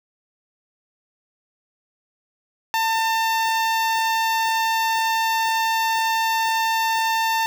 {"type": "tone with notch filter", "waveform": "sawtooth", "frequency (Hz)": 898, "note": "A5", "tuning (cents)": 35, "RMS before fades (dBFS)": -21, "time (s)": [2.74, 7.46], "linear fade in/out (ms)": 0, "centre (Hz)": 9300, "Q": 1.4, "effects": []}